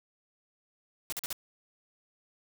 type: noise bursts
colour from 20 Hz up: white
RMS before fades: -35 dBFS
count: 4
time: 1.1-1.328 s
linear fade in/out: 0 ms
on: 24 ms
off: 44 ms
effects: none